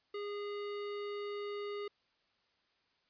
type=tone; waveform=square; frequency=409.9 Hz; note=G#4; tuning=23 cents flat; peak=-39 dBFS; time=0.14-1.88 s; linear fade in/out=5 ms; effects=white hiss -75 dBFS RMS until 3.09 s + resampled to 11025 Hz